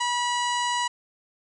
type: harmonic tone with a mistuned harmonic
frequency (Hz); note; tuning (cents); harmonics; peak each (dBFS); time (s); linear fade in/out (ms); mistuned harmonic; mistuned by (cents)
971; B5; -30; 1 / 2 / 3 / 4 / 5 / 6 / 7 / 8 / 9; -25 / -31 / -32 / -36 / -41 / -43 / -38 / -39 / -43; 0-0.88; 10; 4; +36
effects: none